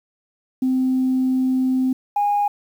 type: tone pair in turn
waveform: sine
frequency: 258.8 / 820.1 Hz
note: C4 / G#5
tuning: -19 / -22 cents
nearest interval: octave + minor sixth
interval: 1997 cents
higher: second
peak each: -15 dBFS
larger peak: neither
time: 0.62-1.93 / 2.16-2.48 s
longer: first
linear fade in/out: 5 ms
effects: tanh soft clip ceiling -12 dBFS + 8-bit